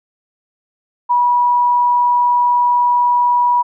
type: tone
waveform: sine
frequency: 972 Hz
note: B5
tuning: 28 cents flat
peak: -10 dBFS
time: 1.09-3.63 s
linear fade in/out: 20 ms
effects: none